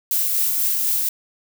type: noise with tremolo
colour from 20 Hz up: violet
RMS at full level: -19 dBFS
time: 0.11-1.09 s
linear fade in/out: 2 ms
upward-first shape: triangle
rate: 4.1 Hz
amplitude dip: 30%
effects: none